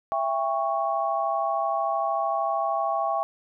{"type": "chord", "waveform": "sine", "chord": "C# diminished", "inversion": "first", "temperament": "just", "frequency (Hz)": [665.2, 798.3, 1108.7], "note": ["E5", "G5", "C#6"], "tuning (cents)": [16, 31, 0], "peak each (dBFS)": [-27, -27, -28], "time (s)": [0.12, 3.23], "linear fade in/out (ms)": 0, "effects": []}